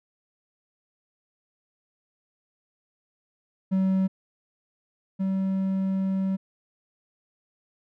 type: tone pair in turn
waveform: triangle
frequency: 190 / 191.54 Hz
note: F#3 / G3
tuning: +46 / -40 cents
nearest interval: unison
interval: 14 cents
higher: second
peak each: -18 / -21 dBFS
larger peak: first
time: 3.71-4.08 / 5.19-6.37 s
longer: second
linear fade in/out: 20 ms
effects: none